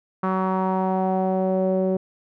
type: tone with low-pass filter sweep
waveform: sawtooth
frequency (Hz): 188.1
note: F#3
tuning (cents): +29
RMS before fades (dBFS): -22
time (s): 0.23-1.97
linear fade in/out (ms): 5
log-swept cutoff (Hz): 1200 to 490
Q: 3.8
effects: none